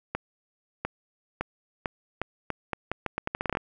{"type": "accelerating click train", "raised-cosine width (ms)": 0.5, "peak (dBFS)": -13, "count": 18, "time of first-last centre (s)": [0.15, 3.571], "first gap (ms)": 700, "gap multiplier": 0.8, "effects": []}